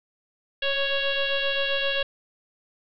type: tone with frequency modulation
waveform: sine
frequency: 1661.2 Hz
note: G#6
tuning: in tune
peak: -22 dBFS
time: 0.62-2.03 s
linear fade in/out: 5 ms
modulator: 555 Hz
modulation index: 3.6
effects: none